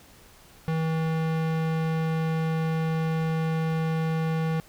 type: tone with low-pass filter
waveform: square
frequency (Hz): 160.8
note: E3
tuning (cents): -43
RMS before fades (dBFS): -26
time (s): 0.68-4.6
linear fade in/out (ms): 0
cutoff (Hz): 2900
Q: 0.64
effects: pink hiss -53 dBFS RMS until 4.68 s